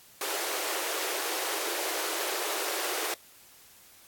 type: high-pass noise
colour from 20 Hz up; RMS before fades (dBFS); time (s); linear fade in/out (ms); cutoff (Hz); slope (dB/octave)
pink; -32; 0.21-3.14; 2; 330; 96
effects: white hiss -55 dBFS RMS until 4.07 s + AAC 64 kbps